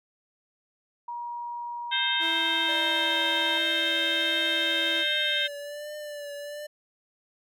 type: tone with pitch glide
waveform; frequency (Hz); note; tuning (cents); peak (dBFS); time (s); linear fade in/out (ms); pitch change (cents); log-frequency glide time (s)
sine; 953 to 945.3; A#5 to A#5; +38 to +24; -32; 1.08-3.58; 5; -14; 1.9-3.3
type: harmonic tone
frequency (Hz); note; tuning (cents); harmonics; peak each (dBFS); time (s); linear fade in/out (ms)
526; C5; +9; 3 / 4 / 5 / 6 / 7; -30 / -33 / -35 / -29 / -28; 1.91-5.48; 20
type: tone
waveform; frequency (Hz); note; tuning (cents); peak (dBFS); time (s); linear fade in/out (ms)
sawtooth; 330; E4; +2; -31; 2.19-5.05; 50
type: tone with vibrato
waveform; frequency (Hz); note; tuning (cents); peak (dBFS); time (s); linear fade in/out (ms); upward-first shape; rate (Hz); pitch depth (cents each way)
square; 587.3; D5; 0; -36; 2.68-6.67; 10; triangle; 1.3; 44
effects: none